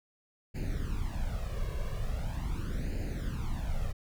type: noise with flanger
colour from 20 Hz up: brown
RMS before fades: -33 dBFS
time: 0.54-3.93 s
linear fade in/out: 20 ms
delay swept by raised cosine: 0.43 to 1.83 ms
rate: 0.41 Hz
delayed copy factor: +0.8
effects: none